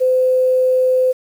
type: tone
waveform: sine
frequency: 512 Hz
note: C5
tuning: 38 cents flat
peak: -11 dBFS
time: 0-1.13 s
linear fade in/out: 20 ms
effects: 7-bit